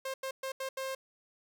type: tone bursts at uneven times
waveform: sawtooth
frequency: 531 Hz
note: C5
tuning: 25 cents sharp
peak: -31 dBFS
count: 5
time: 0.05-0.14 / 0.23-0.31 / 0.43-0.52 / 0.6-0.69 / 0.77-0.95 s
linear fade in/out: 5 ms
effects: none